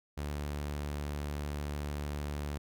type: tone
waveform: sawtooth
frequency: 73.1 Hz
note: D2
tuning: 7 cents flat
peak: -31 dBFS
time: 0.17-2.58 s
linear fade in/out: 10 ms
effects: none